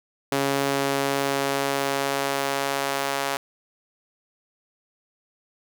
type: tone with high-pass filter sweep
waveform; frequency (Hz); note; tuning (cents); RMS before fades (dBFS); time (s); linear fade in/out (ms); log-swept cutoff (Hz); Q
sawtooth; 138.59; C#3; 0; -25; 0.32-3.37; 2; 330 to 670; 0.92
effects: none